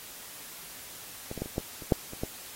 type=clicks; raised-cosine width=2 ms; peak=-23 / -24 / -19 / -30 / -15 / -30 / -7 / -29 / -17 dBFS; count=9; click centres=1.314 / 1.377 / 1.42 / 1.459 / 1.581 / 1.822 / 1.922 / 2.134 / 2.235 s; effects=white hiss -45 dBFS RMS until 2.55 s + AAC 48 kbps